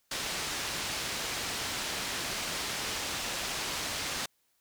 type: low-pass noise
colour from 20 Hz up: white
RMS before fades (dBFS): -35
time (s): 0.11-4.26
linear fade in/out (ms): 5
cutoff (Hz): 5700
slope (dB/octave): 12
effects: white hiss -73 dBFS RMS until 4.6 s